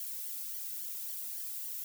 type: noise with flanger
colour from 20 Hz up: violet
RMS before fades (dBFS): -40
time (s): 0-1.84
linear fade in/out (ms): 2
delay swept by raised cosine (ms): 0.77 to 1.76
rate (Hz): 3.6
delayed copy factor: -0.75
effects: none